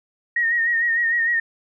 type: tone with vibrato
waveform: sine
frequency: 1864.7 Hz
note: A#6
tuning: in tune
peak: -17 dBFS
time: 0.36-1.4 s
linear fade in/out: 5 ms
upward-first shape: sine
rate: 6.6 Hz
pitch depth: 47 cents each way
effects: none